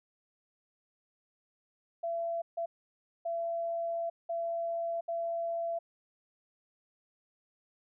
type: tone bursts at uneven times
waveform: sine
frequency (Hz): 674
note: E5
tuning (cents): +38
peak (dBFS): -31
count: 5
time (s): 2.03-2.42 / 2.57-2.66 / 3.25-4.1 / 4.29-5.01 / 5.08-5.79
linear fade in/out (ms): 10
effects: none